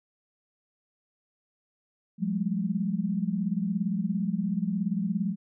sine tone cluster, 175.2 / 196 / 213.1 Hz, F3 / G3 / G#3, +6 / 0 / +45 cents, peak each -30 dBFS, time 2.18-5.36 s, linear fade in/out 50 ms, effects none

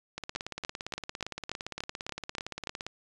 two click trains, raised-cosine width 0.2 ms, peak -19 / -16 dBFS, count 48 / 9, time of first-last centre 0.18-2.866 / 0.36-2.672 s, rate 17.5 / 3.46 Hz, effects resampled to 22050 Hz

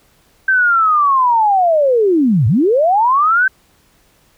sine linear two-way sweep, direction down then up, 1568 to 98 to 1568 Hz, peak -9 dBFS, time 0.48-3.48 s, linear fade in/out 5 ms, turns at 2.47 s, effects pink hiss -54 dBFS RMS until 4.37 s

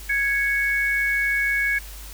sine tone pair together, 1660.9 / 2217 Hz, G#6 / C#7, 0 / 0 cents, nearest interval perfect fourth, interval 500 cents, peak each -22 dBFS, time 0.09-1.79 s, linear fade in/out 10 ms, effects added 50 Hz sine -37 dBFS peak until 2.13 s + white hiss -42 dBFS RMS until 2.13 s

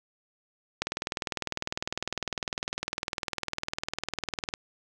click train, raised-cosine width 0.2 ms, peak -12 dBFS, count 75, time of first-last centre 0.82-4.539 s, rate 19.9 Hz, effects none

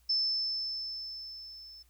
sine tone with level ramp, 5274 Hz, E8, in tune, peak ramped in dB -25 to -48 dBFS, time 0.09-1.83 s, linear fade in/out 10 ms, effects added 60 Hz sine -63 dBFS peak until 1.89 s + white hiss -70 dBFS RMS until 1.89 s

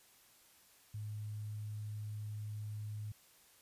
sine tone with sample-and-hold, 105.9 Hz, G#2, 34 cents sharp, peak -40 dBFS, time 0.94-3.12 s, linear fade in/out 5 ms, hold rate 8820 Hz, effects white hiss -65 dBFS RMS until 3.61 s + resampled to 32000 Hz

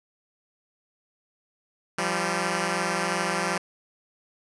5% pulse tone pair together, 171.63 / 194.4 Hz, F3 / G3, -30 / -14 cents, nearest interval major second, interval 216 cents, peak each -16 dBFS, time 1.98-3.58 s, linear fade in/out 5 ms, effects resampled to 24000 Hz

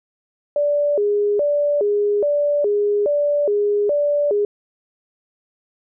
sine tone with vibrato, 490 Hz, B4, 14 cents flat, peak -15 dBFS, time 0.56-4.45 s, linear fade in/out 2 ms, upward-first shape square, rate 1.2 Hz, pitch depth 300 cents each way, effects none

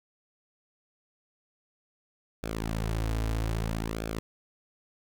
sawtooth tone with flanger, 55 Hz, A1, in tune, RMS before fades -31 dBFS, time 2.43-4.19 s, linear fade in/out 0 ms, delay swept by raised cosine 1 to 5.5 ms, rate 0.62 Hz, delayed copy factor -0.7, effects none

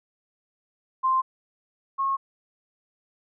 sine tone pair in turn, 1046.5 / 1087.1 Hz, C6 / C#6, 0 / -34 cents, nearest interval minor second, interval 66 cents, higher second, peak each -19 / -22 dBFS, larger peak first, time 1.03-1.22 / 1.98-2.17 s, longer neither, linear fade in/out 20 ms, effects none

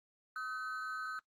triangle ring-modulated tone, 1396.9 Hz, F6, in tune, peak -33 dBFS, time 0.36-1.19 s, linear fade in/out 0 ms, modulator 124 Hz, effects noise-tail reverb RT60 0.1 s tail -26 dB re dry + Opus 24 kbps

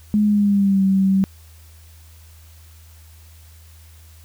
sine tone with pitch glide, 210 to 192.57 Hz, G#3 to G3, +19 to -31 cents, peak -13 dBFS, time 0.14-1.24 s, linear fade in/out 0 ms, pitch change -150 cents, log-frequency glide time 0.24-0.83 s, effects added 80 Hz sine -43 dBFS peak until 4.24 s + white hiss -52 dBFS RMS until 4.24 s

